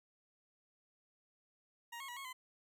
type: tone with pitch steps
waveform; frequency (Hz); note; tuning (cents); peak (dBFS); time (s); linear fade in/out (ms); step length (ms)
20% pulse; 941 / 1089 / 967 / 1093 / 1022; A#5 / C#6 / B5 / C#6 / C6; +16 / -31 / -37 / -25 / -41; -40; 1.92-2.33; 10; 82
effects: none

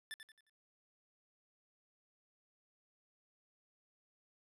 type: tone with echo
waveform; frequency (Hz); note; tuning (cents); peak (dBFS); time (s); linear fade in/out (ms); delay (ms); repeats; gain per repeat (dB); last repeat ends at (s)
25% pulse; 1760; A6; 0; -39; 0.11-0.14; 0; 89; 4; -8; 0.496
effects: resampled to 32000 Hz

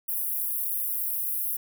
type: high-pass noise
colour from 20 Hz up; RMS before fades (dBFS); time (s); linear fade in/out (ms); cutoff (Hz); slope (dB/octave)
pink; -29; 0.08-1.57; 10; 11000; 48
effects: none

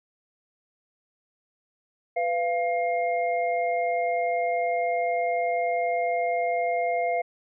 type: tone cluster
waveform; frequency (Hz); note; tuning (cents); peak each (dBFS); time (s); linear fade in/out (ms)
sine; 498.7 / 688 / 2129; B4 / F5 / C7; +17 / -26 / +30; -29 / -24 / -33; 2.16-7.22; 10
effects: none

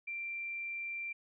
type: tone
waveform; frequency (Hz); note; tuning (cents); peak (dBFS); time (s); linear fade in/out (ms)
sine; 2360; D7; +8; -37; 0.07-1.13; 10
effects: none

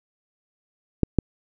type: clicks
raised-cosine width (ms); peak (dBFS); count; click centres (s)
3; -4; 2; 1.033 / 1.187
effects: none

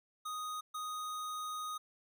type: tone bursts at uneven times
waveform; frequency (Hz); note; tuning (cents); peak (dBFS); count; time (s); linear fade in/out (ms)
square; 1244.5; D#6; 0; -39; 2; 0.25-0.61 / 0.74-1.78; 10
effects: none

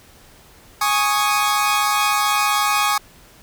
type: chord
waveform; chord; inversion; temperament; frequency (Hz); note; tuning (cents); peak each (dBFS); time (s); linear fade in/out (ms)
sawtooth; Ab suspended fourth; none; equal; 830.6 / 1108.7 / 1244.5; Ab5 / Db6 / Eb6; 0 / 0 / 0; -17; 0.81-2.98; 5
effects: pink hiss -48 dBFS RMS until 3.42 s

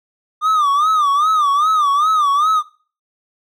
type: tone with vibrato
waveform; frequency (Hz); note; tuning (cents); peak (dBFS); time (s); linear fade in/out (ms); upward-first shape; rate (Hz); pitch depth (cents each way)
triangle; 1200; D6; +37; -10; 0.41-2.63; 50; sine; 2.5; 130
effects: noise-tail reverb RT60 0.4 s tail -20 dB re dry

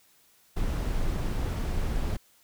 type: noise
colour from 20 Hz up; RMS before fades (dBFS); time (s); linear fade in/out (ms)
brown; -28; 0.56-2.17; 10
effects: white hiss -62 dBFS RMS until 2.43 s

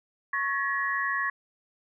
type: tone cluster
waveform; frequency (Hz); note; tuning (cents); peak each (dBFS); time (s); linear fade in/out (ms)
sine; 1104 / 1695 / 1903; C#6 / G#6 / A#6; -7 / +35 / +35; -30; 0.33-1.3; 5
effects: none

